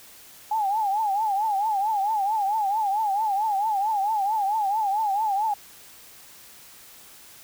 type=tone with vibrato; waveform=sine; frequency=830.6 Hz; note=G#5; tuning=in tune; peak=-21 dBFS; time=0.51-5.54 s; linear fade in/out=5 ms; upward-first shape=triangle; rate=4.5 Hz; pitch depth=150 cents each way; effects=white hiss -48 dBFS RMS until 7.43 s